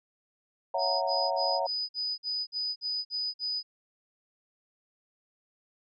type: chord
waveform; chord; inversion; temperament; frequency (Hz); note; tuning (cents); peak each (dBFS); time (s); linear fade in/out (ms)
sine; F# dominant seventh; second; just; 555 / 666 / 740 / 925; C#5 / E5 / F#5 / A#5; +2 / +18 / 0 / -14; -32; 0.74-1.67; 5
type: tone bursts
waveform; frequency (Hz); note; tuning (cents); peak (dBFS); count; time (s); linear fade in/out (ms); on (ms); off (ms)
sine; 4978; D#8; 0; -29; 10; 0.78-3.63; 50; 240; 50
effects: none